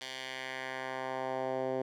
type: tone with band-pass filter sweep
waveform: 10% pulse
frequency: 130.81 Hz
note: C3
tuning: in tune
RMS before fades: -37 dBFS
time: 0.01-1.82 s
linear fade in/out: 2 ms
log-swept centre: 3700 to 460 Hz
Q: 1.3
effects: none